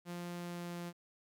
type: tone with pitch glide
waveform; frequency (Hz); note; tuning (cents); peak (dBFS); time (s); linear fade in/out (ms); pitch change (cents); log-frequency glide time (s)
sawtooth; 174.61 to 173.5; F3 to F3; 0 to -11; -37; 0.05-0.93; 50; -11; 0.35-0.78
effects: 13-bit